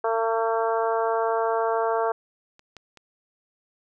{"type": "harmonic tone", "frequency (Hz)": 226.1, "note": "A3", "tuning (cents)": 47, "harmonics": [2, 3, 4, 5, 6, 7], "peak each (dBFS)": [-25, -26, -28, -31, -33, -38], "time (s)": [0.04, 2.12], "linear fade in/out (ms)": 5}
{"type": "clicks", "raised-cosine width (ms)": 0.2, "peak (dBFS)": [-33, -25, -30], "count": 3, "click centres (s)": [2.594, 2.767, 2.973]}
{"effects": []}